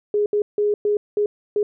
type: tone bursts at uneven times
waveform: sine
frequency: 415.3 Hz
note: G#4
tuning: in tune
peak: -16 dBFS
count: 6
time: 0.14-0.26 / 0.33-0.42 / 0.58-0.74 / 0.85-0.97 / 1.17-1.26 / 1.56-1.63 s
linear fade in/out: 2 ms
effects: none